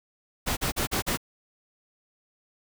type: noise bursts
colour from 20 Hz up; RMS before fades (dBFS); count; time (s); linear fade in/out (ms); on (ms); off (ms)
pink; -27; 5; 0.46-1.174; 20; 110; 41
effects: none